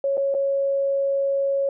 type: tone with dropouts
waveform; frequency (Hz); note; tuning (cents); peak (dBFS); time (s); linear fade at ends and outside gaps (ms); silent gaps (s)
sine; 552; C#5; -7; -19; 0.04-1.69; 2; 0.171-0.177 / 0.342-0.348
effects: none